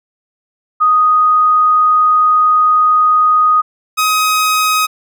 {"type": "tone pair in turn", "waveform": ["sine", "sawtooth"], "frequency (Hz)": [1244.5, 1261.1], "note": ["D#6", "D#6"], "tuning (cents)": [0, 23], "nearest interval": "unison", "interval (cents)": 23, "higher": "second", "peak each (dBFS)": [-7, -7], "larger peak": "neither", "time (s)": [[0.8, 3.62], [3.97, 4.87]], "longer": "first", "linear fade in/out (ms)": 20, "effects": []}